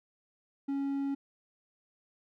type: tone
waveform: triangle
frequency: 277.2 Hz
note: C#4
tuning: in tune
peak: -28 dBFS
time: 0.68-1.15 s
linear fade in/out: 10 ms
effects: none